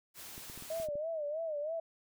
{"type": "noise", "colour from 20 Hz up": "white", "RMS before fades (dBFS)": -48, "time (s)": [0.14, 0.88], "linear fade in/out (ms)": 50}
{"type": "clicks", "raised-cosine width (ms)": 3, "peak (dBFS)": -37, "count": 7, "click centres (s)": [0.379, 0.499, 0.576, 0.624, 0.8, 0.887, 0.955]}
{"type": "tone with vibrato", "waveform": "sine", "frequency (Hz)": 620, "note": "D#5", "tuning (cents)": -6, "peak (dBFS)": -34, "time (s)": [0.7, 1.8], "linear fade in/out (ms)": 5, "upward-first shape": "sine", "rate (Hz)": 3.1, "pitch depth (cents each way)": 120}
{"effects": []}